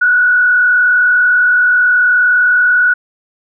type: tone with frequency modulation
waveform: sine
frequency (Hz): 1469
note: F#6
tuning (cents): -13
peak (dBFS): -7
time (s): 0.01-2.94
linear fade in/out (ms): 10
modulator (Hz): 39.3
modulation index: 0.71
effects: none